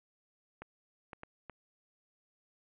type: clicks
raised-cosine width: 0.5 ms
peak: -29 dBFS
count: 4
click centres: 0.62 / 1.132 / 1.234 / 1.497 s
effects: resampled to 8000 Hz + 10-bit